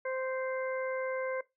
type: harmonic tone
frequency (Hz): 521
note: C5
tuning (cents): -7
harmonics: 1 / 2 / 3 / 4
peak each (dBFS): -33 / -42 / -42 / -43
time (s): 0.05-1.41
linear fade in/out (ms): 5
effects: noise-tail reverb RT60 0.2 s tail -19 dB re dry